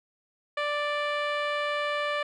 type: tone with low-pass filter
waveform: 10% pulse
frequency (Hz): 587.3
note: D5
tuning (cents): 0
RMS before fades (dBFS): -29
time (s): 0.57-2.23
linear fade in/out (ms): 5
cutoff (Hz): 2800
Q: 0.53
effects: none